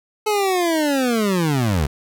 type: linear sweep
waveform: 25% pulse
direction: down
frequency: 431.9 to 65.4 Hz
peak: -13 dBFS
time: 0.26-1.87 s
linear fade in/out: 10 ms
effects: none